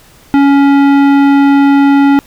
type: tone with tanh clipping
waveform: sine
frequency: 279.8 Hz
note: C#4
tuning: 16 cents sharp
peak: -6 dBFS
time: 0.34-2.19 s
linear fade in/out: 0 ms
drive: 16 dB
effects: pink hiss -42 dBFS RMS until 2.26 s